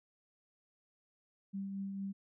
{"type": "tone with tremolo", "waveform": "sine", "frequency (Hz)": 196, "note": "G3", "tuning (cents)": 0, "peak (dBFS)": -36, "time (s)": [1.53, 2.13], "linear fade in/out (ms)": 20, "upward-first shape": "triangle", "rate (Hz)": 4.4, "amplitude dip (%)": 35, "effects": []}